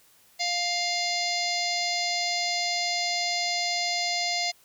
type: harmonic tone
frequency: 701 Hz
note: F5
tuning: 6 cents sharp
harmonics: 1 / 3 / 4 / 5 / 6 / 7 / 8 / 9 / 10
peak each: -31 / -31 / -39 / -37 / -32 / -31 / -43 / -39 / -40 dBFS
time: 0.39-4.52 s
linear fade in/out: 20 ms
effects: white hiss -59 dBFS RMS until 4.64 s